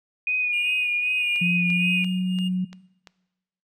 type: tone with vibrato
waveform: sine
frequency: 2470 Hz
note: D#7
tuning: 13 cents flat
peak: -21 dBFS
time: 0.27-2.04 s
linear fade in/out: 2 ms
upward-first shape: sine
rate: 2.6 Hz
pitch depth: 28 cents each way
type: tone with tremolo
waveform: triangle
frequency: 2833 Hz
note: F7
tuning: 24 cents sharp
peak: -27 dBFS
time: 0.52-2.49 s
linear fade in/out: 20 ms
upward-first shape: triangle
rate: 1.6 Hz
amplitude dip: 85%
type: click train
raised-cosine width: 0.2 ms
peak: -25 dBFS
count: 6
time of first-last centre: 1.36-3.072 s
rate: 2.92 Hz
type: tone with pitch glide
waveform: sine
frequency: 175.9 to 183.69 Hz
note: F3 to F#3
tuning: +13 to -12 cents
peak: -21 dBFS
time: 1.41-2.65 s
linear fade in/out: 10 ms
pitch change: +75 cents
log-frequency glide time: 1.7-2.09 s
effects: noise-tail reverb RT60 1.0 s tail -19 dB re dry